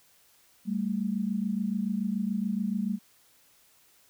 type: tone pair together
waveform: sine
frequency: 196 / 223 Hz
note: G3 / A3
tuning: 0 / +23 cents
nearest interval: major second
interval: 223 cents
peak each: -29 / -30 dBFS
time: 0.65-2.99 s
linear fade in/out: 50 ms
effects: white hiss -62 dBFS RMS until 4.09 s